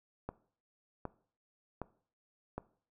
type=click train; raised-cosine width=1 ms; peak=-24 dBFS; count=4; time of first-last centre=0.29-2.58 s; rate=1.31 Hz; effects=noise-tail reverb RT60 0.5 s tail -19 dB re dry